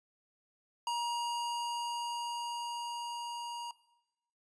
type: tone with level ramp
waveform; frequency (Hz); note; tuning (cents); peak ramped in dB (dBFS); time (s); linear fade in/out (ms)
square; 948; A#5; +29; -32 to -39; 0.87-3.71; 2
effects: noise-tail reverb RT60 0.9 s tail -19 dB re dry + resampled to 22050 Hz